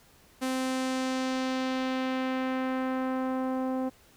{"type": "tone with low-pass filter sweep", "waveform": "sawtooth", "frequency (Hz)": 259.8, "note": "C4", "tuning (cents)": -12, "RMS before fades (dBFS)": -30, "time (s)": [0.41, 3.9], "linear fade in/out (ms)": 20, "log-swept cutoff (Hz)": [12000, 760], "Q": 1, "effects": ["pink hiss -59 dBFS RMS until 4.16 s"]}